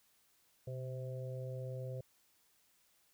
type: harmonic tone with a mistuned harmonic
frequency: 129.7 Hz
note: C3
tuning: 15 cents flat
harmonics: 1 / 3 / 4 / 5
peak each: -41 / -52 / -46 / -55 dBFS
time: 0.67-2.01 s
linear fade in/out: 5 ms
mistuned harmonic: 1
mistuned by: -43 cents
effects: white hiss -72 dBFS RMS until 3.13 s